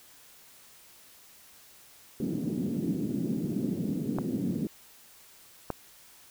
pink band-pass noise, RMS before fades -31 dBFS, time 2.2-4.67 s, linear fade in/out 2 ms, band 170 to 300 Hz, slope 24 dB/octave
clicks, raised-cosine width 1 ms, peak -16 dBFS, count 2, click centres 4.186 / 5.703 s
effects white hiss -55 dBFS RMS until 6.3 s

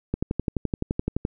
click train, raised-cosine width 3 ms, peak -11 dBFS, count 14, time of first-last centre 0.14-1.251 s, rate 11.7 Hz, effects none

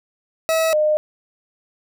40% pulse / sine tone pair in turn, 646 / 609.7 Hz, E5 / D#5, -35 / -35 cents, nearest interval minor second, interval 100 cents, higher first, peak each -15 / -14 dBFS, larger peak second, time 0.49-0.73 / 0.73-0.97 s, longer neither, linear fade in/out 0 ms, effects none

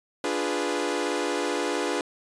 sawtooth chord, D diminished seventh, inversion none, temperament equal, 293.7 / 349.2 / 415.3 / 493.9 Hz, D4 / F4 / Ab4 / Cb5, 0 / 0 / 0 / 0 cents, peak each -27 dBFS, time 0.24-2.01 s, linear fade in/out 2 ms, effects resampled to 22050 Hz

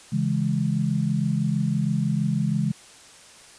sine chord, C# minor, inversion none, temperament equal, 138.59 / 164.81 / 207.7 Hz, C#3 / E3 / G#3, 0 / 0 / 0 cents, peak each -25 dBFS, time 0.12-2.72 s, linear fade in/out 10 ms, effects white hiss -48 dBFS RMS until 3.58 s + resampled to 22050 Hz

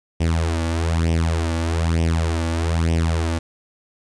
sawtooth tone with flanger, 82.41 Hz, E2, in tune, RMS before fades -20 dBFS, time 0.2-3.39 s, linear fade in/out 10 ms, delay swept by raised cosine 0.35 to 3.55 ms, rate 1.1 Hz, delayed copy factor +0.75, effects resampled to 22050 Hz + 9-bit

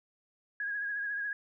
sine tone with vibrato, 1651 Hz, G#6, 11 cents flat, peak -32 dBFS, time 0.6-1.33 s, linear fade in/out 2 ms, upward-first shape triangle, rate 14 Hz, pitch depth 49 cents each way, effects none

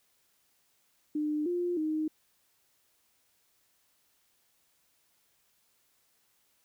sine tone with pitch steps, 301.1 / 352.1 / 310.8 Hz, D4 / F4 / D#4, +43 / +14 / -2 cents, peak -28 dBFS, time 1.15-2.08 s, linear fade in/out 5 ms, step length 310 ms, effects white hiss -71 dBFS RMS until 6.64 s

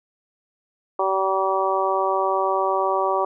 harmonic tone, 191.6 Hz, G3, 39 cents flat, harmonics 2 / 3 / 4 / 5 / 6, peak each -25 / -25 / -25 / -25 / -25 dBFS, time 0.99-3.25 s, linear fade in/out 5 ms, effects none

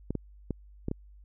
clicks, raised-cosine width 3 ms, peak -18 dBFS, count 5, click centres 0.106 / 0.153 / 0.507 / 0.884 / 0.914 s, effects added 50 Hz sine -50 dBFS peak until 1.24 s

